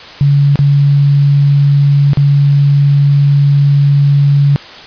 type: tone with dropouts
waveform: sine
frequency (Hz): 141.9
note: C#3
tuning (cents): +41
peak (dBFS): -5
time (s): 0.21-4.56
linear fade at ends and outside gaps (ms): 0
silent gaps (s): 0.557-0.59 / 2.133-2.172
effects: white hiss -31 dBFS RMS until 4.86 s + resampled to 11025 Hz